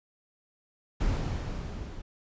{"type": "noise with level ramp", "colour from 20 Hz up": "brown", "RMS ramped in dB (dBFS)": [-27, -41], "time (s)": [1, 2.02], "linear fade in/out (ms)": 10, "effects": ["resampled to 16000 Hz"]}